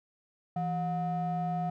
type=ring-modulated tone; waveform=triangle; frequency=277.2 Hz; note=C#4; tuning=in tune; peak=-24 dBFS; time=0.56-1.7 s; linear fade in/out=5 ms; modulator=444 Hz; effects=none